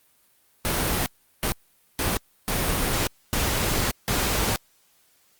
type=noise bursts at uneven times; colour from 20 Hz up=pink; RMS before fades=-24 dBFS; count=6; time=0.65-1.06 / 1.43-1.52 / 1.99-2.17 / 2.48-3.07 / 3.33-3.91 / 4.08-4.56 s; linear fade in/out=0 ms; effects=white hiss -62 dBFS RMS until 5.39 s + Opus 32 kbps